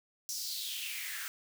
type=noise with high-pass filter sweep; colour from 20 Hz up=white; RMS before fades=-39 dBFS; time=0.29-1.28 s; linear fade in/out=0 ms; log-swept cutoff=5800 to 1500 Hz; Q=4.4; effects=none